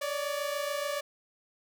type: tone pair together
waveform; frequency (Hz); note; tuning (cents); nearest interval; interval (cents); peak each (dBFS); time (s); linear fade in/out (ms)
sawtooth; 568 / 595; C#5 / D5; +42 / +22; minor second; 80; -29 / -31; 0.01-1.01; 10
effects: none